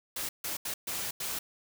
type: noise bursts at uneven times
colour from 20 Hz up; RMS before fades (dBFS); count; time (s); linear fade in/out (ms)
white; -35; 5; 0.16-0.29 / 0.44-0.57 / 0.65-0.74 / 0.87-1.11 / 1.2-1.39; 5
effects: none